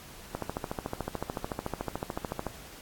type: click train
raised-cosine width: 1 ms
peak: -17 dBFS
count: 30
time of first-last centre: 0.35-2.467 s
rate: 13.7 Hz
effects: pink hiss -48 dBFS RMS until 2.81 s + AAC 64 kbps